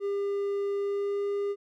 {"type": "tone with pitch glide", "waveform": "triangle", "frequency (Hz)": [401.1, 403.9], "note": ["G4", "G#4"], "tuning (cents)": [40, -48], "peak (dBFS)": -25, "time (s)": [0, 1.56], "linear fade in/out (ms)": 50, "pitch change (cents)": 12, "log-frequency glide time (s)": [0.76, 1.25], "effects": []}